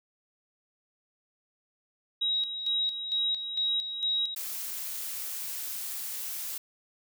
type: tone with tremolo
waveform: sine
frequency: 3824 Hz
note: A#7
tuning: 43 cents sharp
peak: -25 dBFS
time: 2.21-4.35 s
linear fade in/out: 10 ms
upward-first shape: square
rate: 2.2 Hz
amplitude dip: 60%
type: noise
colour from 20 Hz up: blue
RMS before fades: -36 dBFS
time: 4.36-6.58 s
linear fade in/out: 5 ms
effects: none